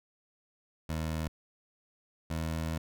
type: tone pair in turn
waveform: 20% pulse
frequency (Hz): 79.5 / 80.61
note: D#2 / E2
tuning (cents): +38 / -38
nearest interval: unison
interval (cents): 24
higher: second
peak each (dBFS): -27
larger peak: neither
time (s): 0.89-1.28 / 2.3-2.78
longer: second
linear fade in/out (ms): 5
effects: none